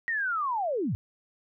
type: linear sweep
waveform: sine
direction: down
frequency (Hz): 1900 to 82.41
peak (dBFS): -26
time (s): 0.08-0.95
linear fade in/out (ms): 0
effects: none